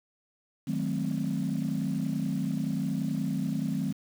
sine chord, D# diminished seventh, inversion none, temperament equal with one note detuned, 155.56 / 185 / 216.5 / 261.6 Hz, D#3 / F#3 / A3 / C4, 0 / 0 / -28 / 0 cents, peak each -32 dBFS, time 0.67-3.93 s, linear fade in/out 10 ms, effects tanh soft clip ceiling -20 dBFS + 8-bit

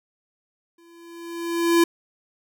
square tone with exponential growth, 338.4 Hz, E4, 45 cents sharp, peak -13 dBFS, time 0.78-1.84 s, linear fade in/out 5 ms, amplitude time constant 230 ms, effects none

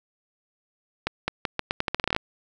accelerating click train, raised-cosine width 0.3 ms, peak -8 dBFS, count 15, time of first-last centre 1.07-2.164 s, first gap 210 ms, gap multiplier 0.82, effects none

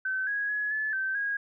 sine tone with pitch steps, 1532 / 1657 / 1687 / 1728 / 1550 / 1641 Hz, G6 / G#6 / G#6 / A6 / G6 / G#6, -40 / -4 / +27 / -32 / -20 / -21 cents, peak -27 dBFS, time 0.05-1.37 s, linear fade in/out 5 ms, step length 220 ms, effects none

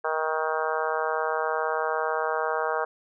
harmonic tone, 157.7 Hz, D#3, 24 cents sharp, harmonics 3 / 4 / 5 / 6 / 7 / 8 / 9 / 10, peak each -30 / -31 / -32 / -33 / -33 / -34 / -35 / -35 dBFS, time 0.04-2.85 s, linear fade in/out 10 ms, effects none

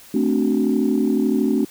sine chord, D dominant seventh, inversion second, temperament equal with one note detuned, 220 / 261.6 / 293.7 / 374.9 Hz, A3 / C4 / D4 / F#4, 0 / 0 / 0 / +23 cents, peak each -20 / -20 / -21 / -23 dBFS, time 0.14-1.65 s, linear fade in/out 5 ms, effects tanh soft clip ceiling -8 dBFS + white hiss -45 dBFS RMS until 1.7 s

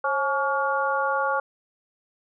harmonic tone with a mistuned harmonic, 282.7 Hz, C#4, 34 cents sharp, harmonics 2 / 3 / 4 / 5, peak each -27 / -27 / -27 / -27 dBFS, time 0.04-1.4 s, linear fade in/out 5 ms, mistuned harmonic 2, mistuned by -76 cents, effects none

